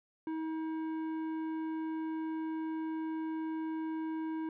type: tone with tanh clipping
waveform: sine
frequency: 318.7 Hz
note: D#4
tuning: 42 cents sharp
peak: -36 dBFS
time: 0.27-4.49 s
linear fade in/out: 2 ms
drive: 11 dB
effects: none